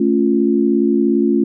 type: chord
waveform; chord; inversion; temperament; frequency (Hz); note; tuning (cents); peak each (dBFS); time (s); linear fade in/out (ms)
sine; A augmented; none; equal; 220 / 277.2 / 349.2; A3 / C#4 / E#4; 0 / 0 / 0; -16; 0-1.44; 5
effects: none